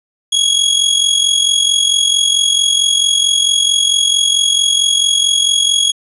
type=tone with amplitude modulation; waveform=sawtooth; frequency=3322 Hz; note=G#7; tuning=in tune; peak=-4 dBFS; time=0.32-5.92 s; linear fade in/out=10 ms; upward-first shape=sine; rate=44.5 Hz; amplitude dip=65%; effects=resampled to 24000 Hz